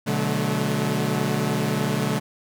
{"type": "chord", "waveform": "sawtooth", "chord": "B minor seventh", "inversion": "none", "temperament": "equal with one note detuned", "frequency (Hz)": [123.47, 146.83, 185, 215.3], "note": ["B2", "D3", "F#3", "A3"], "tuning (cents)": [0, 0, 0, -37], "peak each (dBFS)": [-25, -22, -25, -22], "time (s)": [0.06, 2.2], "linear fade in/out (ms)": 20, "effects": []}